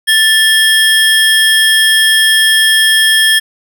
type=tone pair together; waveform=square; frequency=1760 / 3254 Hz; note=A6 / G#7; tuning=0 / -36 cents; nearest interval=major seventh; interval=1064 cents; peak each=-10 dBFS; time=0.07-3.4 s; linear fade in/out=20 ms; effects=none